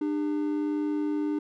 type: tone pair together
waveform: triangle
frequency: 300 / 401.4 Hz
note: D4 / G4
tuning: +37 / +41 cents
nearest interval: perfect fourth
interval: 504 cents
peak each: -24 / -33 dBFS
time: 0.01-1.39 s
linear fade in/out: 5 ms
effects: none